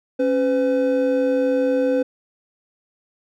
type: tone pair together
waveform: triangle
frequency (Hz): 274.2 / 506.4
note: C#4 / B4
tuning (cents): -19 / +43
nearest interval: major seventh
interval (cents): 1062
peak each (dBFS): -19 / -16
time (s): 0.19-2.03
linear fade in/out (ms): 10
effects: none